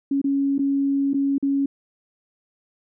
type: tone with dropouts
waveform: sine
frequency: 277.2 Hz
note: C#4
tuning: in tune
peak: -18 dBFS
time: 0.11-1.66 s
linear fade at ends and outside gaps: 5 ms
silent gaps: 0.216-0.242 / 0.582-0.591 / 1.134-1.142 / 1.382-1.426 s
effects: none